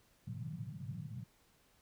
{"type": "band-pass noise", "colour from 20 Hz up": "pink", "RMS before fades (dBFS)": -44, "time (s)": [0.27, 1.24], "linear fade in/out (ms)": 10, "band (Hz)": [110, 180], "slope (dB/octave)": 48, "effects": ["pink hiss -70 dBFS RMS until 1.81 s"]}